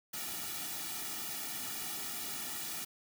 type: noise with comb filter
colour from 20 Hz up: white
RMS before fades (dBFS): -40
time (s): 0.13-2.85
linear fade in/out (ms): 10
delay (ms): 1.9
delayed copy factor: -0.9
effects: none